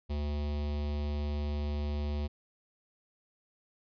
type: tone with notch filter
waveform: square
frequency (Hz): 73.42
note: D2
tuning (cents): 0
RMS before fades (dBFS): -33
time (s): 0.09-2.28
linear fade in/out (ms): 20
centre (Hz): 1500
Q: 0.99
effects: resampled to 11025 Hz